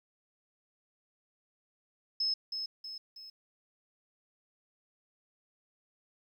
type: tone with echo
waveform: sine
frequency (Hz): 5190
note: E8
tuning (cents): -28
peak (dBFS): -28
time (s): 2.2-2.34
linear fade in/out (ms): 5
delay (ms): 320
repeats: 3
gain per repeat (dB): -6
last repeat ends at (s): 3.3
effects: 11-bit